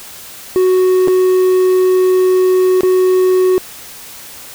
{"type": "tone with dropouts", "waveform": "triangle", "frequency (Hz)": 370, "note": "F#4", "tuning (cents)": 0, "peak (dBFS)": -6, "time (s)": [0.56, 3.58], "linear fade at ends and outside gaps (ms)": 0, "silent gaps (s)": [[1.075, 1.082], [2.808, 2.833]], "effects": ["white hiss -33 dBFS RMS until 4.54 s"]}